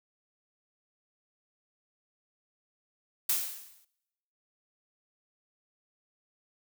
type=noise with exponential decay; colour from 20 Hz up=blue; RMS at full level=-25 dBFS; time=3.29-3.85 s; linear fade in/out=5 ms; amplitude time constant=120 ms; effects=noise-tail reverb RT60 1.0 s tail -25 dB re dry